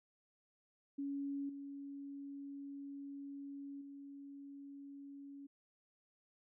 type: tone with level steps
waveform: sine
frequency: 280 Hz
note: C#4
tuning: 18 cents sharp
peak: -38 / -45 / -49 dBFS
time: 0.98-5.47 s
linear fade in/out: 10 ms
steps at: 1.49 / 3.81 s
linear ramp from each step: 5 ms
effects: none